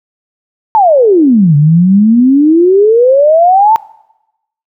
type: exponential two-way sweep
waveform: sine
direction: down then up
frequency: 909 to 142.2 to 909 Hz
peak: -3 dBFS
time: 0.75-3.76 s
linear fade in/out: 0 ms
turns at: 1.56 s
effects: noise-tail reverb RT60 0.9 s tail -22 dB re dry